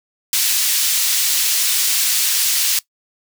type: high-pass noise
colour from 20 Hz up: pink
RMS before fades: -17 dBFS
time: 0.33-2.79 s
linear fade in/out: 2 ms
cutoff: 3800 Hz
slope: 12 dB/octave
effects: noise-tail reverb RT60 0.1 s tail -19 dB re dry